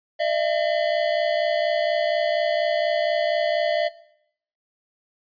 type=tone pair together; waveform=square; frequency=606.8 / 671 Hz; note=D#5 / E5; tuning=-44 / +31 cents; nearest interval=major second; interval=175 cents; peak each=-24 dBFS; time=0.19-3.89 s; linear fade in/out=20 ms; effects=noise-tail reverb RT60 0.7 s tail -19 dB re dry + resampled to 11025 Hz